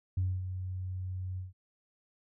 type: tone with ADSR envelope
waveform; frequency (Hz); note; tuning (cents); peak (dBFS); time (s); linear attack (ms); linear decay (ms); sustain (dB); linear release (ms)
sine; 92.5; F#2; 0; -25; 0.17-1.53; 6; 240; -9; 150
effects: tanh soft clip ceiling -23 dBFS